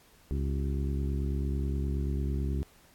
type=harmonic tone with a mistuned harmonic; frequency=69.3 Hz; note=C#2; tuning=in tune; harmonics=1 / 2 / 3 / 4 / 5 / 6; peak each=-29 / -35 / -39 / -41 / -43 / -45 dBFS; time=0.31-2.63 s; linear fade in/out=0 ms; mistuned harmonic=6; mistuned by=-90 cents; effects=pink hiss -60 dBFS RMS until 2.94 s + AAC 64 kbps